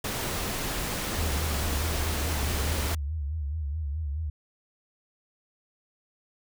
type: noise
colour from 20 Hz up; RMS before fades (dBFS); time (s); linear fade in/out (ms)
pink; -31; 0.04-2.95; 5
type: tone with vibrato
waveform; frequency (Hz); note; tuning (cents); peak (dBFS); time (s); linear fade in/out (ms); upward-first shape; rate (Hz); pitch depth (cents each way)
sine; 75.1; D2; +39; -28; 1.18-4.3; 5; sine; 4.7; 130
effects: none